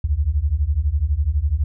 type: beating tone pair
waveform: sine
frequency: 67 / 79 Hz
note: C2 / D#2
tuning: +42 / +27 cents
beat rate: 12 Hz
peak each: -20 / -19 dBFS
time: 0.04-1.64 s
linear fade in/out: 5 ms
effects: none